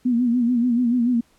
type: tone with vibrato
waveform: sine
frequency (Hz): 241.6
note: B3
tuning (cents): -38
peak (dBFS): -16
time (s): 0.05-1.21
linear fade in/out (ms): 10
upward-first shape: sine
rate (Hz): 6.9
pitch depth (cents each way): 78
effects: pink hiss -60 dBFS RMS until 1.38 s + low-pass 12000 Hz 12 dB/octave